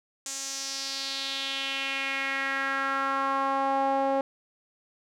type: tone with band-pass filter sweep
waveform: sawtooth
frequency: 271.9 Hz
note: C#4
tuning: 33 cents flat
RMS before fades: -29 dBFS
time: 0.26-4.21 s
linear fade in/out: 2 ms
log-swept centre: 7100 to 650 Hz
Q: 3.1
effects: none